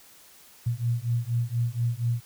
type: beating tone pair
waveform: sine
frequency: 116.54 / 120.74 Hz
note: A#2 / B2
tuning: 0 / -39 cents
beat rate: 4.2 Hz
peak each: -27 dBFS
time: 0.66-2.21 s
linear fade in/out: 10 ms
effects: white hiss -53 dBFS RMS until 2.25 s